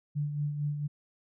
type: tone with tremolo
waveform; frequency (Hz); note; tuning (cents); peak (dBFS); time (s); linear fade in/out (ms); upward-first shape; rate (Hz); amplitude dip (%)
sine; 146.83; D3; 0; -27; 0.15-0.88; 20; sine; 4.4; 50
effects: none